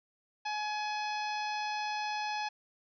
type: harmonic tone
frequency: 844 Hz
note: G#5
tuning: 28 cents sharp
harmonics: 1 / 2 / 3 / 4 / 5 / 6 / 7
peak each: -34 / -42 / -41 / -47 / -47 / -46 / -53 dBFS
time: 0.45-2.49 s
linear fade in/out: 10 ms
effects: none